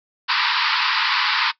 pink band-pass noise, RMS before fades -20 dBFS, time 0.28-1.52 s, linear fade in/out 20 ms, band 890 to 5000 Hz, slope 96 dB/octave, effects noise-tail reverb RT60 0.1 s tail -18 dB re dry

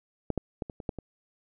clicks, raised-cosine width 2 ms, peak -14 / -14 / -18 / -25 / -26 / -16 / -24 dBFS, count 7, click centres 0.303 / 0.377 / 0.622 / 0.698 / 0.802 / 0.892 / 0.987 s, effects none

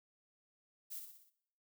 violet noise with echo, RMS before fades -45 dBFS, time 0.9-1 s, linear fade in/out 20 ms, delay 61 ms, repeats 5, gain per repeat -5 dB, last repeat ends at 1.305 s, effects noise-tail reverb RT60 0.7 s tail -17 dB re dry

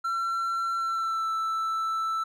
triangle tone with pitch glide, 1354 to 1323.1 Hz, E6 to E6, +46 to +6 cents, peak -24 dBFS, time 0.04-2.24 s, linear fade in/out 10 ms, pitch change -40 cents, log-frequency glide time 0.78-1.3 s, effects none

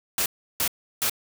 white noise bursts, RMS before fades -24 dBFS, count 3, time 0.18-1.097 s, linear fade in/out 2 ms, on 79 ms, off 340 ms, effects none

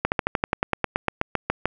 slowing click train, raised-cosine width 0.5 ms, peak -5 dBFS, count 16, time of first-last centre 0.05-1.656 s, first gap 69 ms, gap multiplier 1.06, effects none

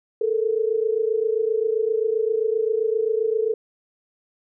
sine tone pair together, 434 / 461.6 Hz, A4 / A#4, -24 / -17 cents, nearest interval minor second, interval 107 cents, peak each -21 / -23 dBFS, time 0.21-3.54 s, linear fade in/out 5 ms, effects none

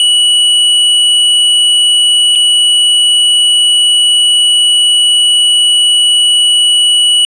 square tone with dropouts, 2941 Hz, F#7, 11 cents flat, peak -6 dBFS, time 0-7.25 s, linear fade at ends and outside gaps 1 ms, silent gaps 2.353-2.357 s, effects resampled to 22050 Hz

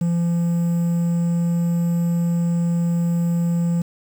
triangle tone with quantisation, 170.8 Hz, F3, 38 cents flat, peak -15 dBFS, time 0.01-3.82 s, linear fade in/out 5 ms, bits 7, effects none

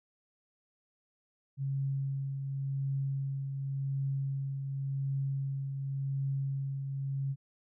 sine tone with tremolo, 136.9 Hz, C#3, 21 cents flat, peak -29 dBFS, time 1.57-7.36 s, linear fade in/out 50 ms, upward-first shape triangle, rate 0.9 Hz, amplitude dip 45%, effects none

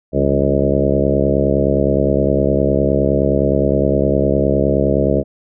harmonic tone with a mistuned harmonic, 69.7 Hz, C#2, 10 cents sharp, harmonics 1 / 2 / 3 / 4 / 5 / 6 / 7 / 8 / 9, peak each -21 / -21 / -21 / -21 / -21 / -21 / -21 / -21 / -21 dBFS, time 0.12-5.24 s, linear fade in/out 50 ms, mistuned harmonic 3, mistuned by -54 cents, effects none

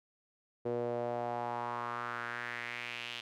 sawtooth tone with band-pass filter sweep, 119.8 Hz, A#2, 48 cents sharp, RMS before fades -38 dBFS, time 0.65-3.21 s, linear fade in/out 10 ms, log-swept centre 450 to 3100 Hz, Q 3.3, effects none

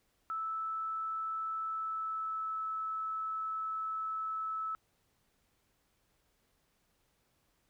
sine tone with pitch glide, 1313 to 1304.7 Hz, E6 to E6, -7 to -18 cents, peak -34 dBFS, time 0.3-4.75 s, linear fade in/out 0 ms, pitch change -11 cents, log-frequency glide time 1.61-2.63 s, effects pink hiss -75 dBFS RMS until 7.69 s

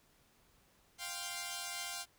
5% pulse chord, F suspended second, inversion none, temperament equal, 698.5 / 784 / 1046.5 Hz, F5 / G5 / C6, 0 / 0 / 0 cents, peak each -32 / -33 / -34 dBFS, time 0.98-2.06 s, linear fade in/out 50 ms, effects pink hiss -69 dBFS RMS until 2.18 s

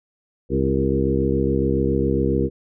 harmonic tone with a mistuned harmonic, 67.2 Hz, C2, 47 cents sharp, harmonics 1 / 2 / 3 / 4 / 5 / 6 / 7, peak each -25 / -25 / -25 / -25 / -25 / -25 / -25 dBFS, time 0.49-2.5 s, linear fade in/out 50 ms, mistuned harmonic 6, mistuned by -32 cents, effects none

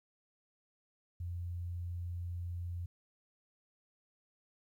sine tone, 87.31 Hz, F2, in tune, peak -37 dBFS, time 1.2-2.86 s, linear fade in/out 5 ms, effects 12-bit

